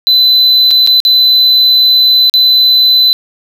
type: tone with dropouts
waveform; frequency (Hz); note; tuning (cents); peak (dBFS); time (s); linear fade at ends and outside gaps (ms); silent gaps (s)
triangle; 4018; B7; +29; -3; 0.07-3.13; 0; 0.707-0.712 / 0.865-0.873 / 1.002-1.051 / 2.297-2.339
effects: none